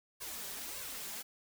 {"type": "noise with flanger", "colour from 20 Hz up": "white", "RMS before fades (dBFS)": -43, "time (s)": [0.2, 1.23], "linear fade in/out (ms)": 20, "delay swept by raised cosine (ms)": [1.8, 5.2], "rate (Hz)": 1.7, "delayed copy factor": 0.85, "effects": []}